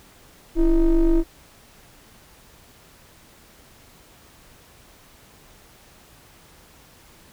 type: ring-modulated tone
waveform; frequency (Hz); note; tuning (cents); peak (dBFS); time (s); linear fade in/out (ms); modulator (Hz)
triangle; 154.1; D#3; -16; -9; 0.55-1.24; 50; 178
effects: pink hiss -51 dBFS RMS until 7.32 s